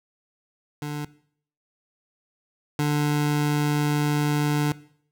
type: tone pair in turn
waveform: 25% pulse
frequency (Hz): 147.8 / 147.8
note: D3 / D3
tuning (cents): +11 / +11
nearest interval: unison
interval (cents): 0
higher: neither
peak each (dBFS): -25 / -17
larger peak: second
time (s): 0.82-1.05 / 2.79-4.72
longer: second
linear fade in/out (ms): 2
effects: noise-tail reverb RT60 0.6 s tail -19 dB re dry